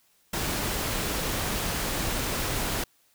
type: noise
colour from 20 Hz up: pink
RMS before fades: -29 dBFS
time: 0.33-2.84 s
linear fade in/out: 5 ms
effects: white hiss -65 dBFS RMS until 3.14 s